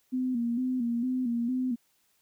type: tone with vibrato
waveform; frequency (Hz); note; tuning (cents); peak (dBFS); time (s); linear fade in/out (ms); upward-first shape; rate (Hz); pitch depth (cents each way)
sine; 245.2; B3; -12; -26; 0.12-1.76; 20; square; 2.2; 71
effects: white hiss -70 dBFS RMS until 2.21 s